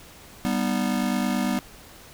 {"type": "chord", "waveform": "square", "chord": "G augmented", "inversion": "none", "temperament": "just", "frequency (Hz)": [196, 245, 306.2], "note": ["G3", "B3", "D#4"], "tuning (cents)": [0, -14, -28], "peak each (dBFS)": [-27, -26, -32], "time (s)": [0.45, 1.59], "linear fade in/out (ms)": 0, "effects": ["pink hiss -47 dBFS RMS until 2.13 s"]}